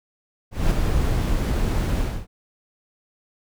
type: noise with ADSR envelope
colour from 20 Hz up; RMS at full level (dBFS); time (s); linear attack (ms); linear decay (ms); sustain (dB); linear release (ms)
brown; -17; 0.51-2.27; 200; 8; -4; 280
effects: none